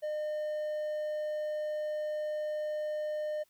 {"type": "tone", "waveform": "triangle", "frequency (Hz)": 607, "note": "D#5", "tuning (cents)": -43, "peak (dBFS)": -30, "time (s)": [0.02, 3.44], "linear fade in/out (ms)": 20, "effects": ["white hiss -71 dBFS RMS until 3.49 s"]}